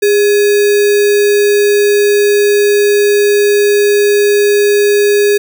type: tone with sample-and-hold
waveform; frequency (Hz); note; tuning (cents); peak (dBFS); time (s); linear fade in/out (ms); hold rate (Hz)
sine; 410; G#4; -22; -6; 0.02-5.38; 10; 2100
effects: none